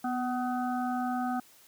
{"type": "harmonic tone with a mistuned harmonic", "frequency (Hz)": 251, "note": "B3", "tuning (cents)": 28, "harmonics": [1, 3, 5, 6], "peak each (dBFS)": [-31, -32, -39, -43], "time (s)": [0.04, 1.4], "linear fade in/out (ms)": 5, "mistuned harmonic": 1, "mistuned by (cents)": -22, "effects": ["white hiss -58 dBFS RMS until 1.67 s", "high-pass 100 Hz 12 dB/octave"]}